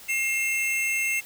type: tone pair together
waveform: square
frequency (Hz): 2129 / 2683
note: C7 / E7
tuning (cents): +30 / +30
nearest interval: major third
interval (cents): 400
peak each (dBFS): -27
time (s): 0.08-1.21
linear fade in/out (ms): 20
effects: white hiss -46 dBFS RMS until 1.25 s